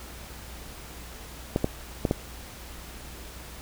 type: clicks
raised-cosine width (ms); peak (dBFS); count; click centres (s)
2; -9; 4; 1.561 / 1.644 / 2.052 / 2.111
effects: added 60 Hz sine -44 dBFS peak until 3.61 s + pink hiss -44 dBFS RMS until 3.61 s